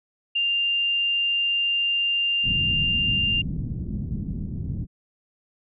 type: tone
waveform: sine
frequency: 2794 Hz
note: F7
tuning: in tune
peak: -20 dBFS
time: 0.35-3.42 s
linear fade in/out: 10 ms
type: low-pass noise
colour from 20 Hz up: white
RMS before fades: -29 dBFS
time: 2.43-4.87 s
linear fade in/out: 50 ms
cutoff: 200 Hz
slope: 24 dB/octave
effects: none